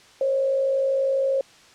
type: tone with frequency modulation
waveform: sine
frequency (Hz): 540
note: C#5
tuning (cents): -45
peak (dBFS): -19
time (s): 0.21-1.41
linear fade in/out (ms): 2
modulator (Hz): 52.2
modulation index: 0.4
effects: white hiss -51 dBFS RMS until 1.74 s + low-pass 6000 Hz 12 dB/octave